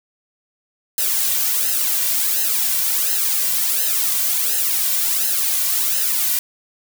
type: noise with flanger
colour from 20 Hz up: blue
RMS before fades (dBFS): -19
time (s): 0.98-6.39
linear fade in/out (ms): 2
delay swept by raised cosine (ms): 0.86 to 2.36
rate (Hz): 1.4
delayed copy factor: -0.95
effects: none